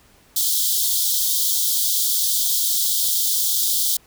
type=high-pass noise; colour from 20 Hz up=white; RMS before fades=-20 dBFS; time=0.36-3.97 s; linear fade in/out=5 ms; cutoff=3200 Hz; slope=96 dB/octave; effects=pink hiss -54 dBFS RMS until 4.06 s